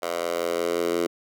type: tone with high-pass filter sweep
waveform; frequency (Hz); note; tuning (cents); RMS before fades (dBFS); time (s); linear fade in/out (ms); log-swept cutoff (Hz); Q
10% pulse; 85.6; F2; -34; -26; 0.02-1.07; 10; 650 to 360; 2.5
effects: none